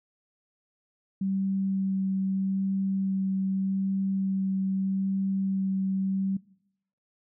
sine tone with vibrato, 192.6 Hz, G3, 30 cents flat, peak -25 dBFS, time 1.21-6.37 s, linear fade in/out 5 ms, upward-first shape sine, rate 0.81 Hz, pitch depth 9 cents each way, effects noise-tail reverb RT60 0.8 s tail -22 dB re dry

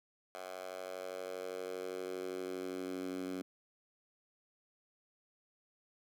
10% pulse tone with high-pass filter sweep, 92.5 Hz, F#2, in tune, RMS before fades -42 dBFS, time 0.35-3.42 s, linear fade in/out 0 ms, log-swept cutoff 710 to 250 Hz, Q 3, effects none

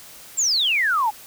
sine exponential sweep, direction down, 7700 to 810 Hz, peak -17 dBFS, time 0.37-1.11 s, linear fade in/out 20 ms, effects white hiss -43 dBFS RMS until 1.26 s

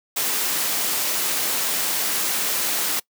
white noise, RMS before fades -23 dBFS, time 0.16-3 s, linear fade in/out 10 ms, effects noise-tail reverb RT60 0.1 s tail -23 dB re dry + high-pass 200 Hz 12 dB/octave

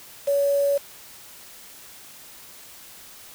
sine tone with quantisation, 564 Hz, C#5, 30 cents sharp, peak -18 dBFS, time 0.27-0.78 s, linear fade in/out 10 ms, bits 6, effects white hiss -45 dBFS RMS until 3.34 s

